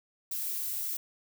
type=noise; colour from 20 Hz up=violet; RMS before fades=-34 dBFS; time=0.31-0.97 s; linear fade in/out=5 ms; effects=none